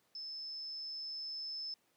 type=tone with level ramp; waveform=sine; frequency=5250 Hz; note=E8; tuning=8 cents flat; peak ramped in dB=-42 to -39 dBFS; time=0.15-1.74 s; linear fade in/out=2 ms; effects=pink hiss -74 dBFS RMS until 1.96 s + high-pass 200 Hz 12 dB/octave